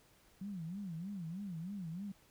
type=tone with vibrato; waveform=sine; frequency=181.3 Hz; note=F#3; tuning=35 cents flat; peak=-40 dBFS; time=0.41-2.12 s; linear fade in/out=5 ms; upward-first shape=sine; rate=3.2 Hz; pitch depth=220 cents each way; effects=pink hiss -67 dBFS RMS until 2.3 s